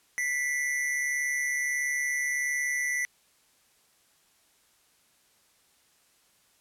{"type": "tone pair together", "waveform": "square", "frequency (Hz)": [1975.5, 2117], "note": ["B6", "C7"], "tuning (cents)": [0, 20], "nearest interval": "minor second", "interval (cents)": 120, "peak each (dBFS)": [-28, -36], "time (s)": [0.18, 3.05], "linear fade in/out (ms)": 0, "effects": ["white hiss -65 dBFS RMS until 6.6 s", "low-pass 12000 Hz 12 dB/octave"]}